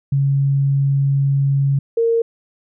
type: tone pair in turn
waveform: sine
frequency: 138.59 / 460.4 Hz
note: C#3 / A#4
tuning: 0 / -22 cents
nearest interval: octave + major sixth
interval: 2078 cents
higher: second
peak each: -13 dBFS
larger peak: neither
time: 0.12-1.79 / 1.97-2.22 s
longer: first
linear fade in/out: 5 ms
effects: none